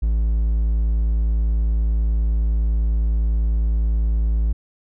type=tone; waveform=triangle; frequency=54.9 Hz; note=A1; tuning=3 cents flat; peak=-14 dBFS; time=0.02-4.53 s; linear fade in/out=10 ms; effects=none